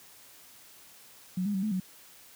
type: tone with pitch steps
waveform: sine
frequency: 183.7 / 205.1 / 190.8 / 215.1 / 186.1 Hz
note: F#3 / G#3 / G3 / A3 / F#3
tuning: -12 / -21 / -47 / -39 / +10 cents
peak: -27 dBFS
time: 1.37-1.8 s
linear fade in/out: 5 ms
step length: 86 ms
effects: white hiss -54 dBFS RMS until 2.35 s + high-pass 60 Hz 12 dB/octave